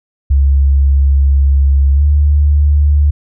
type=tone with pitch glide; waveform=sine; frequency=69 to 73.02 Hz; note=C#2 to D2; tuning=-7 to -9 cents; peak=-6 dBFS; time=0.3-3.11 s; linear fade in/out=10 ms; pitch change=+98 cents; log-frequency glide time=1.94-2.03 s; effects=none